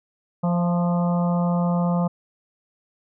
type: harmonic tone with a mistuned harmonic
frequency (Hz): 174.61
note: F3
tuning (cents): 0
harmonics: 1 / 3 / 4 / 5 / 6 / 7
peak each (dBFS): -19 / -29 / -31 / -33 / -35 / -36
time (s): 0.43-2.08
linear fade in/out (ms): 10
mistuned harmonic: 4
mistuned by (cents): -23
effects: none